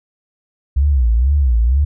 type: tone with vibrato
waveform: sine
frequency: 64 Hz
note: C2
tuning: 38 cents flat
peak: -10 dBFS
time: 0.76-1.85 s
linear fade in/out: 10 ms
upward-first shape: sine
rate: 2.1 Hz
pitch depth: 230 cents each way
effects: none